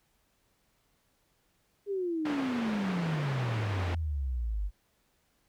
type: exponential sweep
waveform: sine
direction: down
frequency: 412.3 to 47 Hz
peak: -29 dBFS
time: 1.86-4.71 s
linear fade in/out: 50 ms
type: band-pass noise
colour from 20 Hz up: pink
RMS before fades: -38 dBFS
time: 2.25-3.95 s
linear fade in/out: 5 ms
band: 180 to 2500 Hz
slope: 12 dB/octave
effects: pink hiss -72 dBFS RMS until 5.48 s